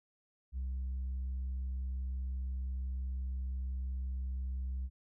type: tone with tanh clipping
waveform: sine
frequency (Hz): 64.7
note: C2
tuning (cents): -19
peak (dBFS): -35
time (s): 0.52-4.9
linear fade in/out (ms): 50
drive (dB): 1
effects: none